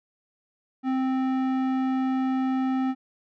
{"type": "tone with low-pass filter", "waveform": "square", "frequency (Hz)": 261.6, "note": "C4", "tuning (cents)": 0, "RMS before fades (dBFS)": -25, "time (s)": [0.83, 2.95], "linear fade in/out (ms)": 50, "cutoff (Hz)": 1600, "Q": 0.59, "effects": []}